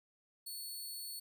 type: tone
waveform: 15% pulse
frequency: 4416 Hz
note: C#8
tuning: 7 cents flat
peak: -36 dBFS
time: 0.46-1.2 s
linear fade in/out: 10 ms
effects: 13-bit